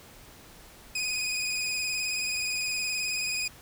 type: tone with vibrato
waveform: 20% pulse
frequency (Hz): 2489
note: D#7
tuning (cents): 0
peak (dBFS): -23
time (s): 0.95-3.48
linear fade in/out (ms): 5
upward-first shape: square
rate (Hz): 19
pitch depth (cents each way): 24
effects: pink hiss -51 dBFS RMS until 3.61 s